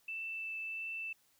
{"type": "tone with vibrato", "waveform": "sine", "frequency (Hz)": 2651, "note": "E7", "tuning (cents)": 9, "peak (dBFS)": -38, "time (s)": [0.08, 1.13], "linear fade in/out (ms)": 5, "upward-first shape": "triangle", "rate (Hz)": 1.5, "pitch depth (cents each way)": 9, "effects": ["white hiss -71 dBFS RMS until 1.39 s"]}